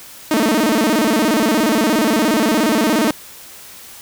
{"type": "tone with vibrato", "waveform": "sawtooth", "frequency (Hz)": 262.5, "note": "C4", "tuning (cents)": 6, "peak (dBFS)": -9, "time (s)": [0.31, 3.11], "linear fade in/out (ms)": 2, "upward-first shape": "square", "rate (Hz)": 17, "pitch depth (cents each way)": 290, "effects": ["white hiss -38 dBFS RMS until 4.01 s"]}